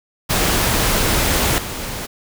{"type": "noise with level steps", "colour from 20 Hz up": "pink", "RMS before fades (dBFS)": [-17, -27], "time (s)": [0.29, 2.07], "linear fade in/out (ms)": 20, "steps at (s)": 1.58, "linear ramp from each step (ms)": 2, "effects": []}